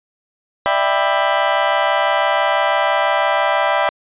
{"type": "chord", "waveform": "30% pulse", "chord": "E minor seventh", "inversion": "third", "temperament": "just", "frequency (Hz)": [593.3, 659.3, 791.1, 988.9], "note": ["D5", "E5", "G5", "B5"], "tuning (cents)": [18, 0, 16, 2], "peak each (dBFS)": -17, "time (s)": [0.66, 3.89], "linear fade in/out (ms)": 0, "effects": ["resampled to 8000 Hz"]}